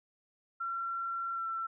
sine tone with pitch glide, 1362 to 1344 Hz, F6 to E6, -44 to +33 cents, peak -33 dBFS, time 0.6-1.67 s, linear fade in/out 10 ms, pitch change -23 cents, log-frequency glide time 1.34-1.46 s, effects none

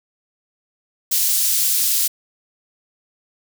white high-pass noise, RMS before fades -18 dBFS, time 1.11-2.08 s, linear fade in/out 10 ms, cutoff 4500 Hz, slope 12 dB/octave, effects none

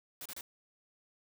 white noise bursts, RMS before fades -44 dBFS, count 3, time 0.21-0.41 s, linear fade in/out 2 ms, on 46 ms, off 31 ms, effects none

